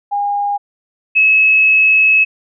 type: tone pair in turn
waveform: sine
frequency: 813 / 2581 Hz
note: G#5 / E7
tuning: -37 / -37 cents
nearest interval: octave + minor sixth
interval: 2000 cents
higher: second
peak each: -14 / -7 dBFS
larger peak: second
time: 0.11-0.58 / 1.15-2.25 s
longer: second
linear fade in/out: 20 ms
effects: none